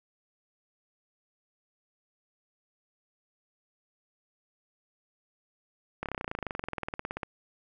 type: slowing click train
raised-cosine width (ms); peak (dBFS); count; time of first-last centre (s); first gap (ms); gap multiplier
0.5; -18; 29; 6.03-7.232; 28; 1.03
effects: none